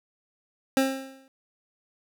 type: tone with exponential decay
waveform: 25% pulse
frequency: 267.1 Hz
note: C4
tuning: 36 cents sharp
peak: -14 dBFS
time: 0.77-1.28 s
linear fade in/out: 1 ms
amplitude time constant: 110 ms
effects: none